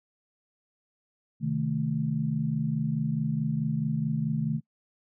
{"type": "chord", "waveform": "sine", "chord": "A diminished", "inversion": "first", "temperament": "equal", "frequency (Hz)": [130.81, 155.56, 220], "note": ["C3", "Eb3", "A3"], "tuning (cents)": [0, 0, 0], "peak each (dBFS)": [-32, -28, -30], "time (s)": [1.4, 4.61], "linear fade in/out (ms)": 50, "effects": ["noise-tail reverb RT60 0.1 s tail -25 dB re dry"]}